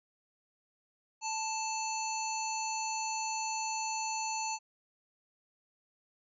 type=harmonic tone; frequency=880 Hz; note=A5; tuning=in tune; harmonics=1 / 3 / 5 / 7 / 8; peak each=-35 / -41 / -43 / -41 / -42 dBFS; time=1.21-4.59 s; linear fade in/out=50 ms; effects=none